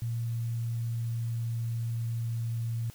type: tone with pitch glide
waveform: sine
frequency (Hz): 116.54 to 115.6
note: A#2 to A#2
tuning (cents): 0 to -14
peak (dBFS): -29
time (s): 0.02-2.9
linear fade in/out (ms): 0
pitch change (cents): -14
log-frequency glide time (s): 0.14-2.45
effects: white hiss -55 dBFS RMS until 2.94 s